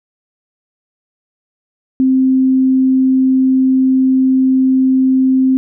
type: tone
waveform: sine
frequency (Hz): 261.6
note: C4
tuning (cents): 0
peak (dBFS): -8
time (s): 2-5.57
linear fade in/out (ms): 0
effects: none